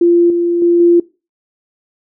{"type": "tone with level steps", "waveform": "sine", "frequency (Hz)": 344.8, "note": "F4", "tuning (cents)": -22, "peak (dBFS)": [-6, -11, -7, -5], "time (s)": [0.01, 1], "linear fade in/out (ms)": 5, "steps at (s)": [0.3, 0.62, 0.8], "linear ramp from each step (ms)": 2, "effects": ["noise-tail reverb RT60 0.3 s tail -22 dB re dry"]}